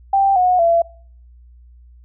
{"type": "tone with pitch steps", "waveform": "sine", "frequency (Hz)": [785, 728.2, 675.5], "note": ["G5", "F#5", "E5"], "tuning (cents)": [2, -28, 42], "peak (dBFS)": -11, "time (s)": [0.13, 0.82], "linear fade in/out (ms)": 5, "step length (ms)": 230, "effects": ["noise-tail reverb RT60 0.5 s tail -23 dB re dry", "added 60 Hz sine -42 dBFS peak until 2.04 s"]}